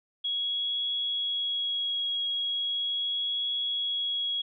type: tone with vibrato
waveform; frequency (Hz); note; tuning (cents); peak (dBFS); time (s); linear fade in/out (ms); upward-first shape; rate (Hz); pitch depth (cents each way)
sine; 3323; G#7; 0; -27; 0.24-4.42; 10; triangle; 0.38; 11
effects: none